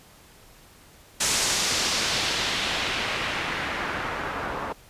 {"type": "noise with low-pass filter sweep", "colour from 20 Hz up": "white", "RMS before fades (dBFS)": -27, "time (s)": [1.2, 4.73], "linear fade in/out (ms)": 10, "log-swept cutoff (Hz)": [7800, 1100], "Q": 1.2, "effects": ["pink hiss -52 dBFS RMS until 4.89 s", "resampled to 32000 Hz"]}